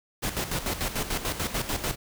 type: noise with tremolo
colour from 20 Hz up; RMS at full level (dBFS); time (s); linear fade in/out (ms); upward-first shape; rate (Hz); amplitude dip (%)
pink; -28; 0.22-1.96; 20; square; 6.8; 65
effects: none